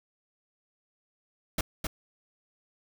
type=noise with echo; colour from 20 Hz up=pink; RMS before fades=-27 dBFS; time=1.58-1.61 s; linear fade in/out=5 ms; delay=260 ms; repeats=1; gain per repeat=-4 dB; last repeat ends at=1.87 s; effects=none